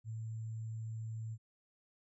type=tone with sample-and-hold; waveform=sine; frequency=111.6 Hz; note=A2; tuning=25 cents sharp; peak=-39 dBFS; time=0.04-1.38 s; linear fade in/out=50 ms; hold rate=7350 Hz; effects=resampled to 22050 Hz